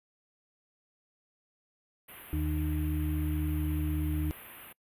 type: band-stop noise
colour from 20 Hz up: white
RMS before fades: -46 dBFS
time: 2.08-4.73 s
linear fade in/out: 10 ms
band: 3100 to 11000 Hz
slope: 48 dB/octave
type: harmonic tone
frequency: 76.3 Hz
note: D#2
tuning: 33 cents flat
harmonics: 1 / 2 / 4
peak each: -30 / -36 / -34 dBFS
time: 2.33-4.31 s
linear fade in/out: 0 ms
effects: noise-tail reverb RT60 0.1 s tail -24 dB re dry + resampled to 32000 Hz